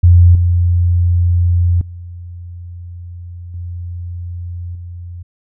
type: tone with level steps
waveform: sine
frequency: 87.4 Hz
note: F2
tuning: 2 cents sharp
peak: -3 / -9 / -27 / -22 / -26 dBFS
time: 0.03-5.23 s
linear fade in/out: 10 ms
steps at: 0.35 / 1.81 / 3.54 / 4.75 s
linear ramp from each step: 2 ms
effects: none